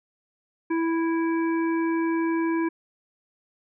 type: harmonic tone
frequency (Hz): 329.6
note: E4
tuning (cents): 0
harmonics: 1 / 3 / 5 / 7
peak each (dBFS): -22 / -32 / -36 / -39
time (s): 0.7-2.69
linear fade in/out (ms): 10
effects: none